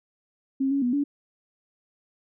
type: tone with pitch steps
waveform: sine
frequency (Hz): 268.9 / 278.2 / 244.8 / 285.6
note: C4 / C#4 / B3 / D4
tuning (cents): +47 / +6 / -15 / -48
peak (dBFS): -21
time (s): 0.6-1.04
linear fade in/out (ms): 10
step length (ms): 110
effects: none